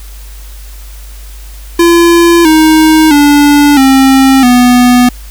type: tone with pitch steps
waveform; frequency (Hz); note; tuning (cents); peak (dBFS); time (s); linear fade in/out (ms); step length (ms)
square; 340.7 / 314.2 / 289.8 / 267.3 / 246.5; F4 / D#4 / D4 / C4 / B3; -43 / +17 / -23 / +37 / -3; -3; 1.79-5.09; 5; 660
effects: added 50 Hz sine -25 dBFS peak until 5.3 s + white hiss -36 dBFS RMS until 5.3 s